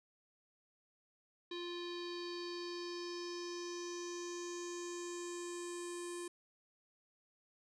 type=tone with low-pass filter sweep; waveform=square; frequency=349.2 Hz; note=F4; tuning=in tune; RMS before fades=-44 dBFS; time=1.51-6.28 s; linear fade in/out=5 ms; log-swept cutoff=3900 to 8900 Hz; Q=5.5; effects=none